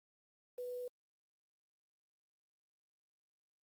sine tone with quantisation, 493.9 Hz, B4, in tune, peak -40 dBFS, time 0.58-0.88 s, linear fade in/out 5 ms, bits 10, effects Opus 24 kbps

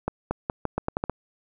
accelerating click train, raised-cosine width 1 ms, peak -11 dBFS, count 9, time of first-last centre 0.08-1.097 s, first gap 230 ms, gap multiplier 0.82, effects none

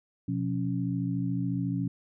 sine tone cluster, 124.8 / 178.8 / 277.4 Hz, B2 / F3 / C#4, +19 / +41 / +1 cents, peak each -31 / -31 / -32 dBFS, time 0.28-1.88 s, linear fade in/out 5 ms, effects none

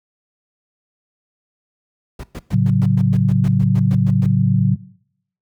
brown noise bursts, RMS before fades -26 dBFS, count 14, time 2.19-4.264 s, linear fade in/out 5 ms, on 46 ms, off 110 ms
sine chord, F# minor, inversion first, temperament equal, 110 / 138.59 / 185 Hz, A2 / C#3 / F#3, 0 / 0 / 0 cents, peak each -16 dBFS, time 2.52-4.76 s, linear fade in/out 20 ms
effects noise-tail reverb RT60 0.7 s tail -20 dB re dry + high-pass 60 Hz 12 dB/octave

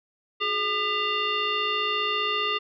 sine tone with frequency modulation, 2000 Hz, B6, 21 cents sharp, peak -23 dBFS, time 0.4-2.59 s, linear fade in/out 20 ms, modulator 789 Hz, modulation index 1.9, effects none

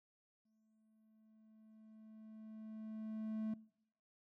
triangle tone with exponential growth, 218.2 Hz, A3, 14 cents flat, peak -35 dBFS, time 0.45-3.54 s, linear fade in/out 5 ms, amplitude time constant 670 ms, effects noise-tail reverb RT60 0.7 s tail -22 dB re dry

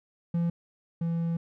triangle tone pair in turn, 170 / 167.37 Hz, F3 / E3, -46 / +27 cents, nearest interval unison, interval 27 cents, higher first, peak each -22 / -24 dBFS, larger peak first, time 0.34-0.5 / 1.01-1.37 s, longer second, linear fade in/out 5 ms, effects none

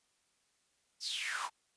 pink noise with high-pass filter sweep, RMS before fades -38 dBFS, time 1-1.5 s, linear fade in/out 50 ms, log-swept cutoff 5500 to 830 Hz, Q 6.9, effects white hiss -75 dBFS RMS until 1.76 s + resampled to 22050 Hz

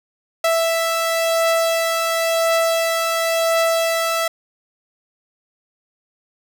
sawtooth beating tone pair, 659.3 / 660.25 Hz, E5 / E5, 0 / +3 cents, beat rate 0.95 Hz, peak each -22 / -13 dBFS, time 0.44-4.28 s, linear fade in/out 5 ms, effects none

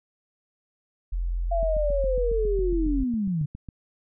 sine tone, 43.28 Hz, F1, 15 cents flat, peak -24 dBFS, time 1.12-3.04 s, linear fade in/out 10 ms
sine linear sweep, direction down, 689 to 138.59 Hz, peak -23 dBFS, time 1.51-3.46 s, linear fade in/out 10 ms
click train, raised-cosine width 5 ms, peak -25 dBFS, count 16, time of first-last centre 1.63-3.688 s, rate 7.29 Hz
effects none

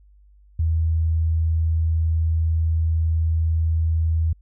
sine tone, 81 Hz, E2, 30 cents flat, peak -17 dBFS, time 0.59-4.33 s, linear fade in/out 5 ms, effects added 50 Hz sine -49 dBFS peak until 4.41 s

